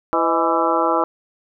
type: harmonic tone with a mistuned harmonic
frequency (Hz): 166.6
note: E3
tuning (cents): +19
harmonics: 2 / 3 / 4 / 5 / 6 / 7 / 8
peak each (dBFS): -23 / -23 / -23 / -23 / -23 / -23 / -23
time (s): 0.13-1.04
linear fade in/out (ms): 0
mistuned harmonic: 4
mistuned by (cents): -88
effects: none